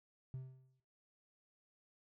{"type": "tone with exponential decay", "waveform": "triangle", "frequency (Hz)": 130.4, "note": "C3", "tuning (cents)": -5, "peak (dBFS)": -37, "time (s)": [0.34, 0.8], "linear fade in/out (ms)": 0, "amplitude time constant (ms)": 100, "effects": ["noise-tail reverb RT60 0.8 s tail -25 dB re dry", "tanh soft clip ceiling -36 dBFS"]}